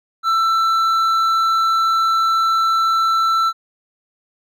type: tone with hard clipping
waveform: sine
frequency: 1333 Hz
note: E6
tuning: 19 cents sharp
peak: -15 dBFS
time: 0.23-3.53 s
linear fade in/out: 50 ms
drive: 6 dB
effects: none